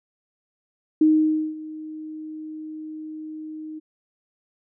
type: tone with ADSR envelope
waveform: sine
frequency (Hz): 311.1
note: D#4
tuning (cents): 0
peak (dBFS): -12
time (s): 1.01-3.8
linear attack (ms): 5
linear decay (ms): 530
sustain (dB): -20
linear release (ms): 21
effects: none